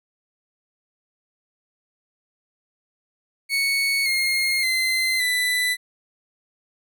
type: tone with pitch steps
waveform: 30% pulse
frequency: 2217 / 2139 / 2064 / 1991.2 Hz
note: C#7 / C7 / C7 / B6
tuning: 0 / +38 / -24 / +14 cents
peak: -17 dBFS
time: 3.49-5.77 s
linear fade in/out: 50 ms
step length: 570 ms
effects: none